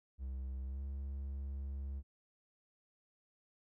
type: tone with pitch glide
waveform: triangle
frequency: 65.5 to 68.64 Hz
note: C2 to C#2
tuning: +2 to -16 cents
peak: -37 dBFS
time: 0.18-2.03 s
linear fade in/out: 50 ms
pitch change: +82 cents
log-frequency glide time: 0.66-0.81 s
effects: none

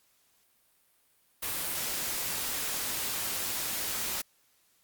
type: noise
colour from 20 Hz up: white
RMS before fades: -33 dBFS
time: 1.42-4.22 s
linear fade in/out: 10 ms
effects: white hiss -68 dBFS RMS until 4.83 s + Opus 48 kbps

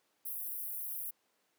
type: high-pass noise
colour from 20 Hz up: pink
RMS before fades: -40 dBFS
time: 0.25-1.11 s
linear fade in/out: 10 ms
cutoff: 11000 Hz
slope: 48 dB/octave
effects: pink hiss -75 dBFS RMS until 1.58 s + high-pass 300 Hz 12 dB/octave

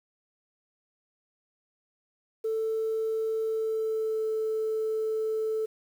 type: tone with pitch glide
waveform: sine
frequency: 442.9 to 438.6 Hz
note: A4 to A4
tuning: +11 to -6 cents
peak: -25 dBFS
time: 2.44-5.66 s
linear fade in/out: 10 ms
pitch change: -17 cents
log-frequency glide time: 3.46-4.25 s
effects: tanh soft clip ceiling -22 dBFS + 9-bit

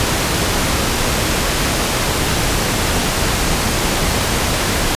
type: low-pass noise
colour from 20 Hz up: pink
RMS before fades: -17 dBFS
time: 0-4.95 s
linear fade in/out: 0 ms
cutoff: 11000 Hz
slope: 12 dB/octave
effects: resampled to 32000 Hz

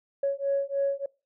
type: beating tone pair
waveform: sine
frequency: 554 / 557.3 Hz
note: C#5 / C#5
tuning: -1 / +9 cents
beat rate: 3.3 Hz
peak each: -27 dBFS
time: 0.23-1.06 s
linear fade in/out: 5 ms
effects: noise-tail reverb RT60 0.3 s tail -23 dB re dry + tanh soft clip ceiling -18 dBFS

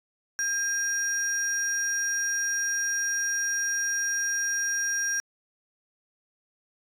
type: tone pair together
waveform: sine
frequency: 1611 / 5700 Hz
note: G6 / F8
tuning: +47 / +34 cents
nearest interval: octave + minor seventh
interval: 2187 cents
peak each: -26 dBFS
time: 0.39-5.2 s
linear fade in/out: 0 ms
effects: tanh soft clip ceiling -21 dBFS

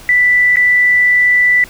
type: tone with dropouts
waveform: sine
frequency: 1977 Hz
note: B6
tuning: 1 cent sharp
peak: -7 dBFS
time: 0.09-1.64 s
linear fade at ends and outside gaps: 1 ms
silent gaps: 0.559-0.569 s
effects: pink hiss -37 dBFS RMS until 1.69 s

